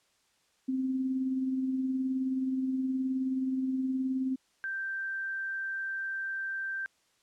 sine tone with tremolo, 261.6 Hz, C4, in tune, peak -26 dBFS, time 0.68-4.36 s, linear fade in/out 10 ms, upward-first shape triangle, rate 19 Hz, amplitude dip 40%
sine tone with vibrato, 1568 Hz, G6, in tune, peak -32 dBFS, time 4.64-6.86 s, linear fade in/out 0 ms, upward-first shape sine, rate 20 Hz, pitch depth 10 cents each way
effects white hiss -70 dBFS RMS until 7.22 s + low-pass 8000 Hz 12 dB/octave

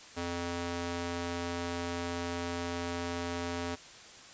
square tone with high-pass filter, 86.5 Hz, F2, 16 cents flat, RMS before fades -36 dBFS, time 0.16-3.76 s, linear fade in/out 20 ms, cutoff 210 Hz, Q 0.6, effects white hiss -51 dBFS RMS until 4.33 s + resampled to 16000 Hz

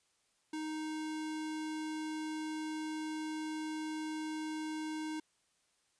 square tone, 311.1 Hz, D#4, in tune, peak -38 dBFS, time 0.53-5.2 s, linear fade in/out 5 ms, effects white hiss -75 dBFS RMS until 5.99 s + resampled to 22050 Hz

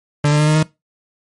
40% pulse tone with pitch steps, 146.83 / 149.05 / 151.31 / 153.6 / 155.92 Hz, D3 / D3 / D#3 / D#3 / D#3, 0 / +26 / -48 / -22 / +4 cents, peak -10 dBFS, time 0.24-0.63 s, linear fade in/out 5 ms, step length 78 ms, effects noise-tail reverb RT60 0.2 s tail -20 dB re dry + MP3 48 kbps

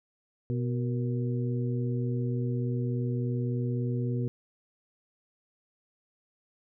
harmonic tone with a mistuned harmonic, 123.47 Hz, B2, in tune, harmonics 1 / 2 / 3 / 4, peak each -28 / -34 / -38 / -40 dBFS, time 0.5-4.28 s, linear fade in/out 0 ms, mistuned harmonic 4, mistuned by -83 cents, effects none

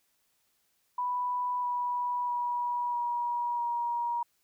sine tone with pitch steps, 987.8 / 978.1 / 968.6 / 959.1 / 949.8 Hz, B5 / B5 / B5 / A#5 / A#5, 0 / -17 / -34 / +49 / +32 cents, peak -28 dBFS, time 0.98-4.23 s, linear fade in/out 5 ms, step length 650 ms, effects white hiss -73 dBFS RMS until 4.43 s

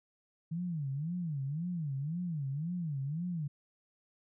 sine tone with vibrato, 155.56 Hz, D#3, in tune, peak -33 dBFS, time 0.51-3.48 s, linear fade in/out 10 ms, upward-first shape sine, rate 1.9 Hz, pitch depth 250 cents each way, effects none

